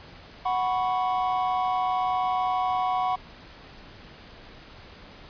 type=chord; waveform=triangle; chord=F# suspended fourth; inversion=none; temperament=equal; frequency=740 / 987.8 / 1108.7 Hz; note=F#5 / B5 / C#6; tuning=0 / 0 / 0 cents; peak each=-23 / -28 / -28 dBFS; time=0.45-3.16 s; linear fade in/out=10 ms; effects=pink hiss -47 dBFS RMS until 5.29 s + resampled to 11025 Hz